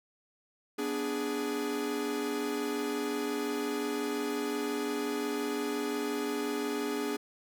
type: chord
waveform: 45% pulse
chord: G# diminished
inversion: first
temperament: equal with one note detuned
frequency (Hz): 246.9 / 292.6 / 415.3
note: B3 / D4 / G#4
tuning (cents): 0 / -6 / 0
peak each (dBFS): -38 / -35 / -34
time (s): 0.78-7.17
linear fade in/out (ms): 10
effects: none